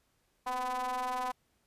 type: ring-modulated tone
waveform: square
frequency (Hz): 124.6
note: B2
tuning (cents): +16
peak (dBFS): -30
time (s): 0.46-1.32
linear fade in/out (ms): 10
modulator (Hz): 883
effects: pink hiss -74 dBFS RMS until 1.66 s + resampled to 32000 Hz